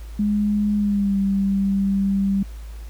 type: tone with pitch glide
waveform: sine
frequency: 207.7 to 196.38 Hz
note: G#3 to G3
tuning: 0 to +3 cents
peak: -17 dBFS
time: 0.19-2.43 s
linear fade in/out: 5 ms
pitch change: -97 cents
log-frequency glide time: 0.76-1.18 s
effects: added 54 Hz sine -32 dBFS peak until 2.89 s + pink hiss -50 dBFS RMS until 2.89 s